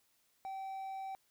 triangle tone, 772 Hz, G5, 27 cents flat, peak -38 dBFS, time 0.45-1.15 s, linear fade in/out 0 ms, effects white hiss -74 dBFS RMS until 1.3 s

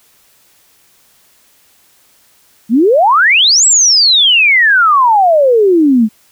sine exponential two-way sweep, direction up then down, 207.7 to 7930 to 207.7 Hz, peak -5 dBFS, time 2.69-6.09 s, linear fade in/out 50 ms, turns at 3.66 s, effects white hiss -50 dBFS RMS until 6.31 s

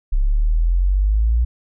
sine exponential sweep, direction up, 33.09 to 60 Hz, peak -13 dBFS, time 0.12-1.45 s, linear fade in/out 10 ms, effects none

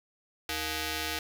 5% pulse ring-modulated tone, 392 Hz, G4, in tune, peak -17 dBFS, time 0.49-1.19 s, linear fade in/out 2 ms, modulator 1100 Hz, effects none

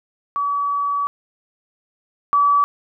sine tone pair in turn, 1141 / 1147.5 Hz, C#6 / D6, +50 / -40 cents, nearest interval unison, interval 10 cents, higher second, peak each -18 / -12 dBFS, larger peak second, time 0.36-1.07 / 2.33-2.64 s, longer first, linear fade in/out 0 ms, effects none

